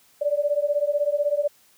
sine beating tone pair, 575 / 591 Hz, D5 / D5, -37 / +11 cents, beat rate 16 Hz, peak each -23 dBFS, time 0.21-1.48 s, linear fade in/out 10 ms, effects white hiss -58 dBFS RMS until 1.77 s + high-pass 60 Hz 12 dB/octave

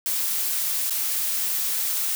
blue noise with dropouts, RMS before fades -25 dBFS, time 0.06-2.15 s, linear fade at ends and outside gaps 0 ms, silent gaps 0.897-0.907 s, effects none

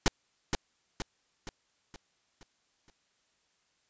pink noise with echo, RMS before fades -22 dBFS, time 0.06-0.08 s, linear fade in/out 0 ms, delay 470 ms, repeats 6, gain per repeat -6 dB, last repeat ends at 2.9 s, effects white hiss -73 dBFS RMS until 3.89 s + resampled to 16000 Hz

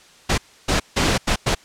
pink noise bursts at uneven times, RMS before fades -18 dBFS, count 5, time 0.29-0.38 / 0.68-0.8 / 0.96-1.18 / 1.27-1.36 / 1.46-1.55 s, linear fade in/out 10 ms, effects white hiss -49 dBFS RMS until 1.64 s + low-pass 7000 Hz 12 dB/octave

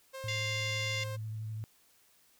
sawtooth tone with pitch glide, 531 to 527.6 Hz, C5 to C5, +25 to +14 cents, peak -37 dBFS, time 0.13-1.17 s, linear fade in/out 20 ms, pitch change -11 cents, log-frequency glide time 0.98-1.05 s
sine tone with vibrato, 109.1 Hz, A2, 14 cents flat, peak -36 dBFS, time 0.24-1.64 s, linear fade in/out 0 ms, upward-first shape sine, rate 12 Hz, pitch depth 18 cents each way
harmonic tone, 698.5 Hz, F5, in tune, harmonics 3 / 4 / 5 / 6 / 7 / 8 / 9 / 10, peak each -36 / -41 / -41 / -48 / -45 / -49 / -51 / -49 dBFS, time 0.28-1.04 s, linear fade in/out 5 ms
effects white hiss -66 dBFS RMS until 2.39 s

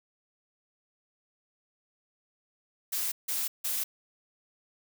blue noise bursts, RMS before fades -31 dBFS, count 3, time 2.92-3.84 s, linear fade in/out 10 ms, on 200 ms, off 160 ms, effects none

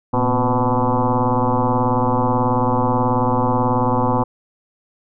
sine tone with frequency modulation, 381.2 Hz, G4, 48 cents flat, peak -14 dBFS, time 0.13-4.24 s, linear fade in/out 10 ms, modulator 124 Hz, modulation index 5.5, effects none

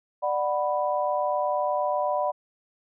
sine chord, B minor, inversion first, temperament just, 592.7 / 740.8 / 987.8 Hz, D5 / F#5 / B5, +16 / +2 / 0 cents, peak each -26 / -28 / -28 dBFS, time 0.22-2.32 s, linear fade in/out 20 ms, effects none

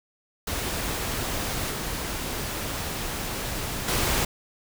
pink noise with level steps, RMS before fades -29 / -31 / -24 dBFS, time 0.47-4.25 s, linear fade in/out 5 ms, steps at 1.71 / 3.88 s, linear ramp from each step 5 ms, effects none

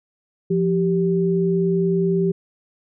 sine tone pair together, 173.6 / 389.7 Hz, F3 / G4, -10 / -10 cents, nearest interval octave + major second, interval 1400 cents, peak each -19 dBFS, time 0.5-2.32 s, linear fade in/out 10 ms, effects none

